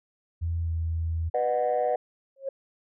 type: tone with pitch glide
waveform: sine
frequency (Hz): 83.7 to 82.02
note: E2 to E2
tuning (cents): +27 to -8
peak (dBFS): -25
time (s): 0.41-1.3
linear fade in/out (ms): 20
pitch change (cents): -35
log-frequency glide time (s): 0.62-0.71
type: chord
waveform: sine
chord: B major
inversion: none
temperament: equal with one note detuned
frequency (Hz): 493.9 / 607 / 740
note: B4 / D#5 / F#5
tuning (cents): 0 / -43 / 0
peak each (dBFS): -26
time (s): 1.34-1.96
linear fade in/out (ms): 5
type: tone with exponential growth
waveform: sine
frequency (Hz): 542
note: C#5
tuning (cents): -39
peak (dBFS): -24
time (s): 2.36-2.49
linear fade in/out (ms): 5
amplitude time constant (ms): 28
effects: tanh soft clip ceiling -17 dBFS